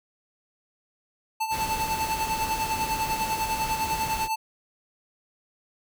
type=tone with tremolo; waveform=square; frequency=883 Hz; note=A5; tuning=6 cents sharp; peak=-24 dBFS; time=1.4-4.36 s; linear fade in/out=10 ms; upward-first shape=sine; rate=10 Hz; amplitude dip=65%
type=noise; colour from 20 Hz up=pink; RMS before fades=-34 dBFS; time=1.5-4.29 s; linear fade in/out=50 ms
effects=none